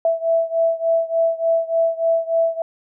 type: beating tone pair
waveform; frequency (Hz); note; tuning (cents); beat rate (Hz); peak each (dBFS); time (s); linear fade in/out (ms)
sine; 659.3 / 662.7; E5 / E5; 0 / +9; 3.4; -18 / -20; 0.05-2.62; 2
effects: none